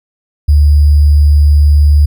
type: tone with sample-and-hold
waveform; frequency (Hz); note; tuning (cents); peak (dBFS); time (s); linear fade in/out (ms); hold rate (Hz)
sine; 73.42; D2; 0; -3; 0.48-2.06; 10; 4900
effects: none